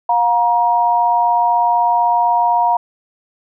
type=tone pair together; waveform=sine; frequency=711.1 / 947 Hz; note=F5 / A#5; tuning=+31 / +27 cents; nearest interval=perfect fourth; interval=496 cents; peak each=-15 / -13 dBFS; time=0.09-2.77 s; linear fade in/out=5 ms; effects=none